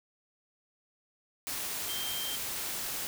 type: tone in noise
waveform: sine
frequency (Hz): 3161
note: G7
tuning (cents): +14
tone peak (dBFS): -37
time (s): 1.89-2.36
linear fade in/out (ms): 0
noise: white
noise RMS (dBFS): -36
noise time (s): 1.47-3.07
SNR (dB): -4
effects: none